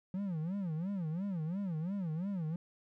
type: tone with vibrato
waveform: triangle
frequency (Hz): 177.2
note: F3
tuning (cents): +25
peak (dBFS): -32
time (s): 0.14-2.56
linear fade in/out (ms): 2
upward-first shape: sine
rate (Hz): 2.9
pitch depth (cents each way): 240
effects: none